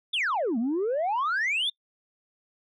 sine exponential two-way sweep, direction down then up, 3681 to 216.8 to 3681 Hz, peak -22 dBFS, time 0.13-1.7 s, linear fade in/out 10 ms, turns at 0.58 s, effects noise-tail reverb RT60 0.1 s tail -25 dB re dry + tanh soft clip ceiling -22 dBFS

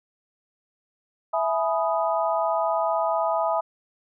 sine chord, E major seventh, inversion none, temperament equal with one note detuned, 659.3 / 843.7 / 987.8 / 1244.5 Hz, E5 / G#5 / B5 / D#6, 0 / +27 / 0 / 0 cents, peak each -24 / -27 / -28 / -29 dBFS, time 1.33-3.61 s, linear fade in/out 10 ms, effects none

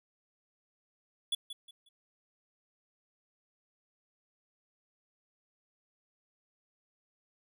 square tone with echo, 3418 Hz, G#7, 49 cents sharp, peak -29 dBFS, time 1.32-1.35 s, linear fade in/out 5 ms, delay 180 ms, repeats 3, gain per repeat -11 dB, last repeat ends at 1.89 s, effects none

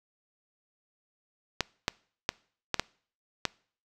clicks, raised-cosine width 0.2 ms, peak -8 dBFS, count 6, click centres 1.607 / 1.881 / 2.291 / 2.743 / 2.796 / 3.453 s, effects noise-tail reverb RT60 0.5 s tail -24 dB re dry

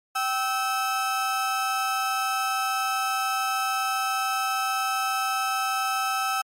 35% pulse tone pair together, 773 / 1300 Hz, G5 / E6, -24 / -24 cents, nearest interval major sixth, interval 900 cents, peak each -26 / -24 dBFS, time 0.15-6.42 s, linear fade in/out 10 ms, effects MP3 64 kbps

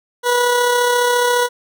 20% pulse tone with amplitude modulation, 487.7 Hz, B4, 22 cents flat, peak -7 dBFS, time 0.23-1.49 s, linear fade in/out 50 ms, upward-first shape sine, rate 34.5 Hz, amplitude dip 30%, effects none

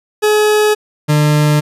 40% pulse tone pair in turn, 423.5 / 149.73 Hz, G#4 / D3, +34 / +34 cents, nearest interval octave + tritone, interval 1800 cents, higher first, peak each -8 dBFS, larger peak neither, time 0.22-0.75 / 1.08-1.61 s, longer neither, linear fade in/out 20 ms, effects resampled to 32000 Hz

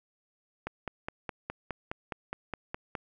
click train, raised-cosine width 0.5 ms, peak -19 dBFS, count 12, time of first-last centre 0.67-2.952 s, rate 4.82 Hz, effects none

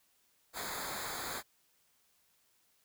pink noise with comb filter, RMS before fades -40 dBFS, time 0.53-1.43 s, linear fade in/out 50 ms, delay 0.35 ms, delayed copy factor -0.85, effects white hiss -72 dBFS RMS until 2.84 s

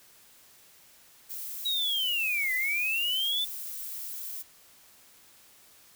violet noise, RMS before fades -38 dBFS, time 1.29-4.43 s, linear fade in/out 20 ms
sine linear two-way sweep, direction down then up, 3885 to 1975.5 to 3558 Hz, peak -26 dBFS, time 1.65-3.45 s, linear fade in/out 10 ms, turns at 2.54 s
effects white hiss -57 dBFS RMS until 5.95 s

